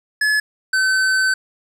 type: tone pair in turn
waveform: square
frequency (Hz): 1710 / 1529.2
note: A6 / G6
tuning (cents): -50 / -43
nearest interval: major second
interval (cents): 193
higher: first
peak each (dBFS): -15 / -15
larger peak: neither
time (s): 0.21-0.4 / 0.73-1.34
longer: second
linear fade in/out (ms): 5
effects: low-pass 9000 Hz 12 dB/octave + 8-bit